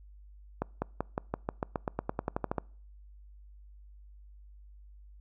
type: accelerating click train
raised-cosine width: 1 ms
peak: -16 dBFS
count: 17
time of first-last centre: 0.62-2.582 s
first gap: 200 ms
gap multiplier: 0.93
effects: noise-tail reverb RT60 0.5 s tail -26 dB re dry + added 50 Hz sine -50 dBFS peak until 5.2 s